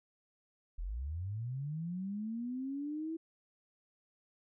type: linear sweep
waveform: sine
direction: up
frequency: 36.71 to 329.6 Hz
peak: -36 dBFS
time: 0.78-3.17 s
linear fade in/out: 10 ms
effects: none